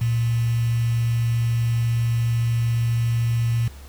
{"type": "tone with quantisation", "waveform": "sine", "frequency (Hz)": 116.7, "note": "A#2", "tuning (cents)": 2, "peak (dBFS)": -18, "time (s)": [0.01, 3.68], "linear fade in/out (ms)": 5, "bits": 6, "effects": ["added 69 Hz sine -38 dBFS peak until 3.88 s", "pink hiss -48 dBFS RMS until 3.88 s"]}